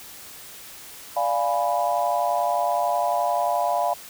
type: chord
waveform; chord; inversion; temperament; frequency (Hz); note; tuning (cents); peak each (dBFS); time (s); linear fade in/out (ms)
sine; D diminished seventh; none; equal; 587.3 / 698.5 / 830.6 / 987.8; D5 / F5 / Ab5 / Cb6; 0 / 0 / 0 / 0; -27 / -23 / -27 / -27; 1.16-3.94; 10
effects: white hiss -42 dBFS RMS until 4.09 s